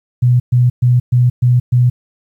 sine tone bursts, 123.5 Hz, B2, in tune, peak -7 dBFS, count 6, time 0.22-1.9 s, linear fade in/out 10 ms, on 180 ms, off 120 ms, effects 8-bit

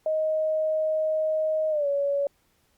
sine tone with pitch glide, 626 to 564.2 Hz, D#5 to C#5, +10 to +30 cents, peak -22 dBFS, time 0.06-2.27 s, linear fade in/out 2 ms, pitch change -180 cents, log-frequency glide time 1.7-1.87 s, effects pink hiss -67 dBFS RMS until 2.77 s + Opus 48 kbps

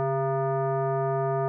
sine tone with frequency modulation, 139.4 Hz, C#3, 10 cents sharp, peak -23 dBFS, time 0-1.48 s, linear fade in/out 0 ms, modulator 539 Hz, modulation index 1.5, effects none

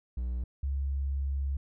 triangle / sine tone pair in turn, 61.3 / 68.81 Hz, B1 / C#2, -12 / -12 cents, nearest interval major second, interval 200 cents, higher second, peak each -28 dBFS, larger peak neither, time 0.17-0.44 / 0.63-1.57 s, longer second, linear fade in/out 5 ms, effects none

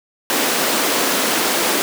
pink high-pass noise, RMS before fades -18 dBFS, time 0.3-1.82 s, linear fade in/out 0 ms, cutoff 250 Hz, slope 24 dB/octave, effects none

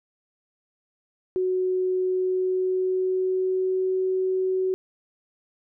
sine tone with pitch glide, 370 to 374.7 Hz, F#4 to F#4, 0 to +22 cents, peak -21 dBFS, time 1.36-4.74 s, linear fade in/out 0 ms, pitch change +22 cents, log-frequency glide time 2.01-3.94 s, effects none

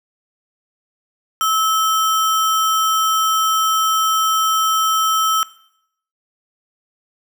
sine tone with sample-and-hold, 1300 Hz, E6, 24 cents flat, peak -14 dBFS, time 1.41-5.43 s, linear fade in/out 0 ms, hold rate 4410 Hz, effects noise-tail reverb RT60 0.7 s tail -18 dB re dry

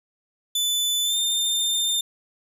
sawtooth tone with pitch glide, 3500 to 3607 Hz, A7 to A7, -10 to +42 cents, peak -18 dBFS, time 0.55-2.01 s, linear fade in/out 5 ms, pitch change +52 cents, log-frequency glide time 1.04-1.16 s, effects none

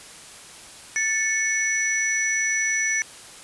sine tone cluster, 1761 / 2207 / 5910 Hz, A6 / C#7 / F#8, +1 / -8 / -3 cents, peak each -25 dBFS, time 0.96-3.02 s, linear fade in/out 0 ms, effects white hiss -43 dBFS RMS until 3.43 s + resampled to 24000 Hz

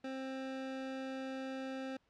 25% pulse tone, 264.6 Hz, C4, 20 cents sharp, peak -36 dBFS, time 0.04-1.97 s, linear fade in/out 5 ms, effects pink hiss -75 dBFS RMS until 2.09 s + low-pass 4000 Hz 12 dB/octave

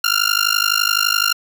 15% pulse tone with amplitude modulation, 1396.9 Hz, F6, in tune, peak -4 dBFS, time 0.04-1.33 s, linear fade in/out 5 ms, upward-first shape sine, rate 51.8 Hz, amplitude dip 100%, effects none

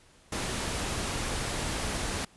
pink noise, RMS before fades -32 dBFS, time 0.32-2.25 s, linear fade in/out 5 ms, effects pink hiss -59 dBFS RMS until 2.36 s + resampled to 24000 Hz

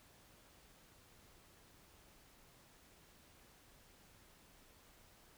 silence, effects pink hiss -65 dBFS RMS until 5.37 s

